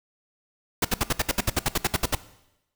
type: noise bursts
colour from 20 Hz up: pink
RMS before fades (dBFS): -22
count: 15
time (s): 0.82-2.151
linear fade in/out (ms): 5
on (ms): 29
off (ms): 64
effects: noise-tail reverb RT60 0.9 s tail -17 dB re dry